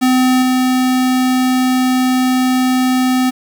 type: tone with level steps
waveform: square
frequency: 255.6 Hz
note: C4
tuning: 40 cents flat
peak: -10 / -12 dBFS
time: 0.01-3.31 s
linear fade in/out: 20 ms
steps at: 0.42 s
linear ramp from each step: 2 ms
effects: 7-bit